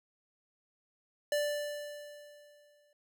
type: tone with exponential decay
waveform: square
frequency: 587.3 Hz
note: D5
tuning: in tune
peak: -28 dBFS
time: 1.32-2.93 s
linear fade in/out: 2 ms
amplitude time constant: 350 ms
effects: none